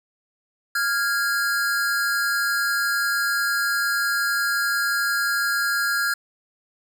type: tone pair together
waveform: square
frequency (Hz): 1396.9 / 1645.7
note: F6 / G#6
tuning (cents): 0 / -16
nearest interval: minor third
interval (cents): 284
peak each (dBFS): -24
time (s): 0.75-6.14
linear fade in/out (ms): 5
effects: none